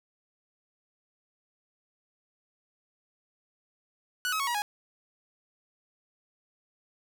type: tone with pitch steps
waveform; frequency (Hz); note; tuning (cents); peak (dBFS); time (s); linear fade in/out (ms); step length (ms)
sawtooth; 1477 / 1278.4 / 1106.5 / 957.7 / 828.9; F#6 / D#6 / C#6 / A#5 / G#5; -3 / +47 / -3 / +46 / -4; -24; 4.25-4.62; 0; 74
effects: none